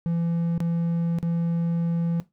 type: tone with dropouts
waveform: triangle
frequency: 168.6 Hz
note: E3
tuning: 39 cents sharp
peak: -20 dBFS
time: 0.06-2.2 s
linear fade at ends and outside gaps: 0 ms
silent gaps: 0.579-0.604 / 1.186-1.228 s
effects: noise-tail reverb RT60 0.2 s tail -17 dB re dry